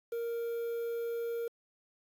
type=tone with quantisation; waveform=triangle; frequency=466.2 Hz; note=A#4; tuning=in tune; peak=-31 dBFS; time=0.12-1.48 s; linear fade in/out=5 ms; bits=9; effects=AAC 64 kbps